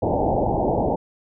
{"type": "low-pass noise", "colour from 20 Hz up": "white", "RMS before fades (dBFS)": -21, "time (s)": [0.02, 0.96], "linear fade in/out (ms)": 10, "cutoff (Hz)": 880, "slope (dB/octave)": 96, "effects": []}